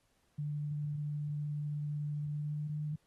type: tone with pitch glide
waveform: sine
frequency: 147.8 to 150.47 Hz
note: D3 to D3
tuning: +11 to +42 cents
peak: -34 dBFS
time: 0.38-2.96 s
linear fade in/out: 10 ms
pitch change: +31 cents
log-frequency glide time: 2.28-2.75 s
effects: pink hiss -75 dBFS RMS until 3.06 s + AAC 32 kbps